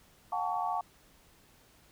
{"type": "tone cluster", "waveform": "sine", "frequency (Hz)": [721, 797, 887, 1127], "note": ["F#5", "G5", "A5", "C#6"], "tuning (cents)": [-45, 28, 14, 28], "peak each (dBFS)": [-34, -37, -35, -36], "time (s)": [0.32, 0.81], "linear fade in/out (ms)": 5, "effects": ["pink hiss -62 dBFS RMS until 1.91 s"]}